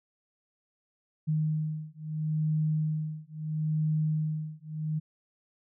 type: beating tone pair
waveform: sine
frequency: 154.6 / 155.35 Hz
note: D#3 / D#3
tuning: -11 / -2 cents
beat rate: 0.75 Hz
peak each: -30 dBFS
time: 1.27-5 s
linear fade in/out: 20 ms
effects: none